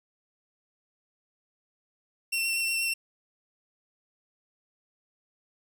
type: tone with vibrato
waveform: sawtooth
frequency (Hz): 2710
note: E7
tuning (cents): +47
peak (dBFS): -23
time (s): 2.32-2.94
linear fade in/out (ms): 10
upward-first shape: sine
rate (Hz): 8.3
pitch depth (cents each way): 14
effects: 10-bit